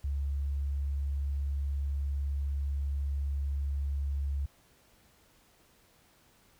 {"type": "tone", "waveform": "sine", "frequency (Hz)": 70.1, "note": "C#2", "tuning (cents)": 20, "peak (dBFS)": -29, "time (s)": [0.04, 4.46], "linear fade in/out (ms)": 5, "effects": ["pink hiss -64 dBFS RMS until 6.59 s"]}